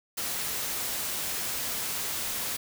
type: noise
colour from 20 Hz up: white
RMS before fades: -32 dBFS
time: 0.17-2.57 s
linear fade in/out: 10 ms
effects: none